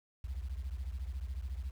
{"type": "beating tone pair", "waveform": "sine", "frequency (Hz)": [60.9, 74.9], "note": ["B1", "D2"], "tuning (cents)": [-24, 35], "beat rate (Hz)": 14, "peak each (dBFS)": [-37, -40], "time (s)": [0.24, 1.71], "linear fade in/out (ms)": 5, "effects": ["tanh soft clip ceiling -32 dBFS", "10-bit"]}